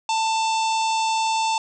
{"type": "harmonic tone", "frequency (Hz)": 889, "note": "A5", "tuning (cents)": 18, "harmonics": [1, 3, 4, 5, 6, 7, 8, 9], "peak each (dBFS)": [-20, -30, -32, -34, -36, -37, -38, -39], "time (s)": [0.09, 1.58], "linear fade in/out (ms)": 2, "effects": []}